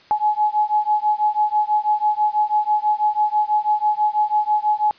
sine beating tone pair, 843 / 849.1 Hz, G#5 / G#5, +26 / +38 cents, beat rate 6.1 Hz, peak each -19 dBFS, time 0.11-4.91 s, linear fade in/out 0 ms, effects white hiss -50 dBFS RMS until 4.98 s + resampled to 11025 Hz

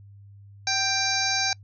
harmonic tone with a mistuned harmonic, 789 Hz, G5, 11 cents sharp, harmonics 1 / 2 / 3 / 5 / 6 / 7 / 8, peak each -30 / -30 / -30 / -30 / -30 / -30 / -30 dBFS, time 0.67-1.53 s, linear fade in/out 2 ms, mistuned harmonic 1, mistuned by -36 cents, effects noise-tail reverb RT60 0.1 s tail -26 dB re dry + added 100 Hz sine -45 dBFS peak until 1.63 s

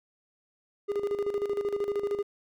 triangle tone with tremolo, 406.9 Hz, G#4, 35 cents flat, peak -23 dBFS, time 0.88-2.23 s, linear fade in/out 20 ms, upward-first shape square, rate 13 Hz, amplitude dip 65%, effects none

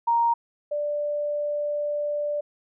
sine tone pair in turn, 934 / 588.4 Hz, A#5 / D5, +3 / +3 cents, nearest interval minor sixth, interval 800 cents, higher first, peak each -18 / -24 dBFS, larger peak first, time 0.07-0.34 / 0.71-2.41 s, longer second, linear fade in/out 10 ms, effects none

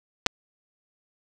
clicks, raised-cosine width 0.2 ms, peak -3 dBFS, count 2, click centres 0.263 / 0.267 s, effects none

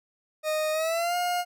40% pulse tone with pitch glide, 619 to 711 Hz, D#5 to F5, -9 to +31 cents, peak -24 dBFS, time 0.43-1.45 s, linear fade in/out 50 ms, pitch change +240 cents, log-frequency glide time 0.72-1.16 s, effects none

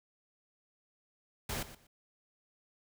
pink noise with echo, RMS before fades -37 dBFS, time 1.49-1.63 s, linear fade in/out 5 ms, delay 120 ms, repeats 2, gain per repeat -14 dB, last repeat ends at 1.87 s, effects none

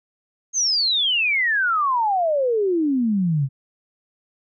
sine exponential sweep, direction down, 6520 to 129.6 Hz, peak -17 dBFS, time 0.53-3.49 s, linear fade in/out 50 ms, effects none

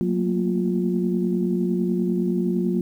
sine tone cluster, 183.4 / 222.2 / 232.7 / 352.5 Hz, F#3 / A3 / A#3 / F4, -15 / +17 / -3 / +16 cents, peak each -22 / -30 / -26 / -25 dBFS, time 0.01-2.81 s, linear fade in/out 0 ms, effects tanh soft clip ceiling -9 dBFS + 9-bit

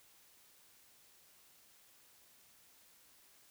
silence, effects white hiss -65 dBFS RMS until 3.5 s

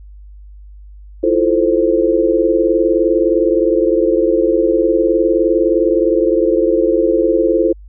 sine chord, F major seventh, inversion third, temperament equal, 329.6 / 349.2 / 440 / 523.3 Hz, E4 / F4 / A4 / C5, 0 / 0 / 0 / 0 cents, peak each -16 dBFS, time 1.23-7.73 s, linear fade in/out 10 ms, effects added 50 Hz sine -34 dBFS peak until 7.88 s

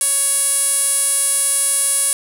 sawtooth tone with band-pass filter, 559 Hz, C#5, 14 cents sharp, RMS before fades -17 dBFS, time 0.01-2.13 s, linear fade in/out 0 ms, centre 10000 Hz, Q 7.4, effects none

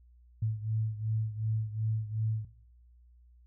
sine beating tone pair, 109 / 111.7 Hz, A2 / A2, -16 / +27 cents, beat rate 2.7 Hz, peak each -30 / -35 dBFS, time 0.42-2.45 s, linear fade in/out 5 ms, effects noise-tail reverb RT60 0.9 s tail -20 dB re dry + added 60 Hz sine -56 dBFS peak until 3.46 s

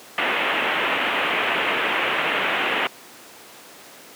white low-pass noise, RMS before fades -22 dBFS, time 0.18-2.87 s, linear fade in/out 0 ms, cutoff 3000 Hz, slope 48 dB/octave, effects pink hiss -43 dBFS RMS until 4.15 s + high-pass 300 Hz 12 dB/octave

